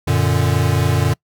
square chord, Gb augmented, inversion none, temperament equal, 92.5 / 116.54 / 146.83 Hz, Gb2 / Bb2 / D3, 0 / 0 / 0 cents, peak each -19 dBFS, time 0.07-1.14 s, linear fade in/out 10 ms, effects noise-tail reverb RT60 0.1 s tail -25 dB re dry

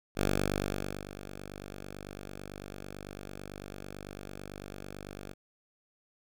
5% pulse tone with ADSR envelope, 49 Hz, G1, in tune, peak -15 dBFS, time 0.15-5.34 s, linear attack 61 ms, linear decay 860 ms, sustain -16 dB, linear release 19 ms, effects none

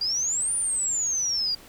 sine exponential two-way sweep, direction up then down, 4733 to 9530 to 4733 Hz, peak -23 dBFS, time 0.01-1.55 s, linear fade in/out 5 ms, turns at 0.55 s, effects pink hiss -49 dBFS RMS until 1.68 s

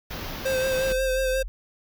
pink band-stop noise, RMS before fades -34 dBFS, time 0.1-0.93 s, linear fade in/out 10 ms, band 6100 to 12000 Hz, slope 48 dB/octave
square tone with vibrato, 523.3 Hz, C5, in tune, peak -23 dBFS, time 0.45-1.43 s, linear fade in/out 10 ms, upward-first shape sine, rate 5.6 Hz, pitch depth 27 cents each way
sine tone, 43 Hz, F1, 26 cents flat, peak -30 dBFS, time 0.85-1.48 s, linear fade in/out 0 ms
effects none

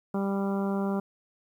harmonic tone, 197.1 Hz, G3, 10 cents sharp, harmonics 1 / 2 / 3 / 4 / 5 / 6 / 7, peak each -27 / -33 / -37 / -39 / -41 / -43 / -44 dBFS, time 0.14-1 s, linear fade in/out 5 ms, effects 10-bit

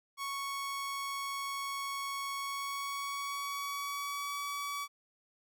sawtooth tone with pitch glide, 1108.7 to 1140.5 Hz, C#6 to C#6, 0 to +49 cents, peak -32 dBFS, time 0.17-4.88 s, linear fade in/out 50 ms, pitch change +49 cents, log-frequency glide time 2.37-4.36 s, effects none

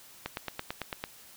click train, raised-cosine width 0.3 ms, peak -17 dBFS, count 8, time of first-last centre 0.26-1.04 s, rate 8.98 Hz, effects white hiss -53 dBFS RMS until 1.36 s

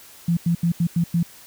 sine tone bursts at uneven times, 170 Hz, F3, 46 cents flat, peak -16 dBFS, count 6, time 0.28-0.37 / 0.46-0.55 / 0.63-0.72 / 0.8-0.87 / 0.96-1.04 / 1.14-1.23 s, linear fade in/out 5 ms, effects white hiss -46 dBFS RMS until 1.46 s

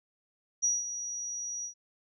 sine tone with ADSR envelope, 5790 Hz, F#8, 38 cents flat, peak -23 dBFS, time 0.62-1.74 s, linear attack 23 ms, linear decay 190 ms, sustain -11 dB, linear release 95 ms, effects none

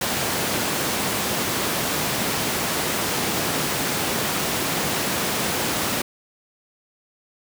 pink high-pass noise, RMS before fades -24 dBFS, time 0.01-6.02 s, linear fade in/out 5 ms, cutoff 150 Hz, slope 12 dB/octave, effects none

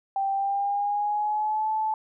sine tone with pitch glide, 784 to 869.9 Hz, G5 to A5, 0 to -20 cents, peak -23 dBFS, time 0.16-1.94 s, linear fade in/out 2 ms, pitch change +180 cents, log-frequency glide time 0.32-1.7 s, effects none

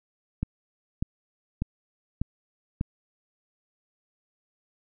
click train, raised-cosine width 5 ms, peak -14 dBFS, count 5, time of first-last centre 0.43-2.811 s, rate 1.68 Hz, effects none

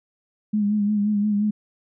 sine tone with vibrato, 207.7 Hz, G#3, in tune, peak -18 dBFS, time 0.53-1.51 s, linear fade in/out 10 ms, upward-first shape sine, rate 5.7 Hz, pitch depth 43 cents each way, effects none

